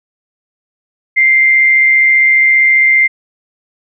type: tone with amplitude modulation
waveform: sine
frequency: 2094 Hz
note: C7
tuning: 1 cent sharp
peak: -4 dBFS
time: 1.16-3.08 s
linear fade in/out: 20 ms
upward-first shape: sine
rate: 135 Hz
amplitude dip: 35%
effects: none